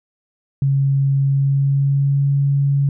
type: tone with pitch glide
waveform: sine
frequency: 137.6 to 140.01 Hz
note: C#3 to C#3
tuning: -12 to +18 cents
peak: -13 dBFS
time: 0.62-2.89 s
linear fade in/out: 2 ms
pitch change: +30 cents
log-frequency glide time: 1.23-2.29 s
effects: none